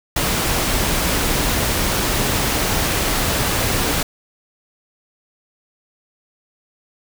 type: noise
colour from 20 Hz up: pink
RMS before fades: -19 dBFS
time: 0.16-4.03 s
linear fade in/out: 5 ms
effects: none